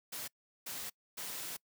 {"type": "noise bursts at uneven times", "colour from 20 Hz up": "white", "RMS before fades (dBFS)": -42, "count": 3, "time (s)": [[0.12, 0.28], [0.66, 0.9], [1.17, 1.57]], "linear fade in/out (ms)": 10, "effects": ["noise-tail reverb RT60 0.1 s tail -25 dB re dry", "high-pass 100 Hz 12 dB/octave"]}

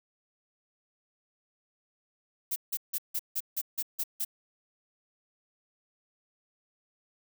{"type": "noise bursts", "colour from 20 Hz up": "violet", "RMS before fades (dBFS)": -31, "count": 9, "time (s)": [2.51, 4.249], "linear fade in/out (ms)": 10, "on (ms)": 51, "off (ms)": 160, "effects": []}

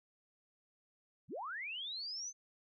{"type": "linear sweep", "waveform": "sine", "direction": "up", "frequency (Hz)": [83.2, 6280], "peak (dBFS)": -40, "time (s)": [1.28, 2.33], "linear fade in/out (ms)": 50, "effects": []}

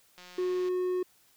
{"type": "click train", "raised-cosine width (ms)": 0.2, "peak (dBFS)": -32, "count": 92, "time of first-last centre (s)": [0.18, 0.686], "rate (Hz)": 180}
{"type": "tone", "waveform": "triangle", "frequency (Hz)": 364.5, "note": "F#4", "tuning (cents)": -26, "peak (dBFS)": -25, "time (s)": [0.38, 1.03], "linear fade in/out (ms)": 5}
{"effects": ["white hiss -64 dBFS RMS until 1.36 s"]}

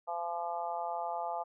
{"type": "harmonic tone", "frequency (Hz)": 171.3, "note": "F3", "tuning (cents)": -33, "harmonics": [3, 4, 5, 6, 7], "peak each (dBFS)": [-44, -37, -37, -46, -44], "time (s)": [0.07, 1.44], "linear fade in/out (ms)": 20, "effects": []}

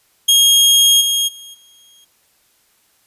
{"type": "tone with level steps", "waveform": "sawtooth", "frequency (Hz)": 3259, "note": "G#7", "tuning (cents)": -33, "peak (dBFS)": [-5, -11, -31, -43], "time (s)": [0.28, 2.05], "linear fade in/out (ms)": 10, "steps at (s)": [1, 1.27, 1.53], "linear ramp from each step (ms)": 20, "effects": ["white hiss -58 dBFS RMS until 3.06 s", "resampled to 32000 Hz"]}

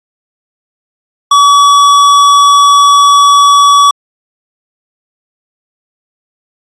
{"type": "tone with hard clipping", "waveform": "sine", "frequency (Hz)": 1139, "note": "C#6", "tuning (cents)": 47, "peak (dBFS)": -4, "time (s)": [1.31, 3.91], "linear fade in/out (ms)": 5, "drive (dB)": 18, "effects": ["low-pass 8000 Hz 12 dB/octave", "AAC 64 kbps"]}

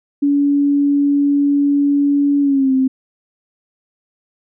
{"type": "tone with pitch glide", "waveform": "sine", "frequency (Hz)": [284.7, 262.6], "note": ["C#4", "C4"], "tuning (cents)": [46, 6], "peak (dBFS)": -11, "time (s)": [0.22, 2.88], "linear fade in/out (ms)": 10, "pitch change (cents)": -140, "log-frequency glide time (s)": [2.41, 2.73], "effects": []}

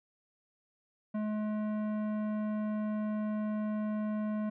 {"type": "tone with tanh clipping", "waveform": "triangle", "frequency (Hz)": 212.8, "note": "G#3", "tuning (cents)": 42, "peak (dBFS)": -33, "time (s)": [1.14, 4.5], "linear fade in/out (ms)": 10, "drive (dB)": 18, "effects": []}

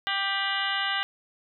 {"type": "harmonic tone with a mistuned harmonic", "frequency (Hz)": 393.7, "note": "G4", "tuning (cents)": 8, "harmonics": [2, 3, 4, 5, 6, 7, 8, 9, 10], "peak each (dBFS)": [-34, -34, -31, -32, -42, -32, -36, -35, -41], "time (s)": [0.07, 1.03], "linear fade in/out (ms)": 0, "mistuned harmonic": 7, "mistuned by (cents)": 76, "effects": []}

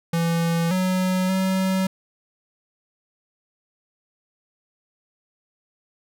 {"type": "tone with pitch steps", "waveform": "square", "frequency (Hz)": [167.5, 185.2, 189.1], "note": ["E3", "F#3", "F#3"], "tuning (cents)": [28, 2, 38], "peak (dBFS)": -20, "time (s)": [0.13, 1.87], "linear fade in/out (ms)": 5, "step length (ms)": 580, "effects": []}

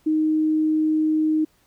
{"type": "tone", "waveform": "sine", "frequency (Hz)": 311.3, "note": "D#4", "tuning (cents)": 1, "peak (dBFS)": -17, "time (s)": [0.06, 1.45], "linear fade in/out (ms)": 10, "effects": ["pink hiss -62 dBFS RMS until 1.66 s"]}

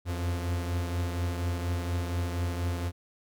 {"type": "beating tone pair", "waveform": "45% pulse", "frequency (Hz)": [86.6, 90.8], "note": ["F2", "F#2"], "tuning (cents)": [-14, -32], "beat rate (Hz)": 4.2, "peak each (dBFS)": [-29, -37], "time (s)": [0.05, 2.92], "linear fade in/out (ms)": 50, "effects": []}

